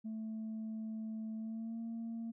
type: tone with pitch glide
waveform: sine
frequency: 220 to 228.7 Hz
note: A3 to A#3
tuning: 0 to -33 cents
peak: -37 dBFS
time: 0.04-2.32 s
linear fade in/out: 20 ms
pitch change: +67 cents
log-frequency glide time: 1.36-1.79 s
effects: tanh soft clip ceiling -37 dBFS